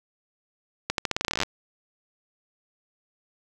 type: accelerating click train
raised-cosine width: 0.2 ms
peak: -7 dBFS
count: 17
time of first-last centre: 0.9-1.433 s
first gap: 82 ms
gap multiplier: 0.86
effects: none